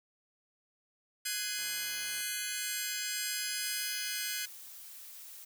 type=chord; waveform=10% pulse; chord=Ab dominant seventh; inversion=third; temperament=just; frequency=1495.1 / 1661.2 / 2077 / 2492 Hz; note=Gb6 / Ab6 / C7 / Eb7; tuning=+18 / 0 / -13 / +2 cents; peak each=-31 dBFS; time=1.25-4.46 s; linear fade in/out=10 ms
type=click train; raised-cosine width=0.3 ms; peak=-37 dBFS; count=47; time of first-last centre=1.59-2.206 s; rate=74.7 Hz
type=noise; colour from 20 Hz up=blue; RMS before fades=-49 dBFS; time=3.63-5.45 s; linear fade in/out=10 ms
effects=none